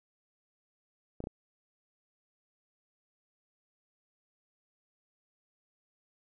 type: clicks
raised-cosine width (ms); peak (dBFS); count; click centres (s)
2; -25; 3; 1.204 / 1.24 / 1.271
effects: none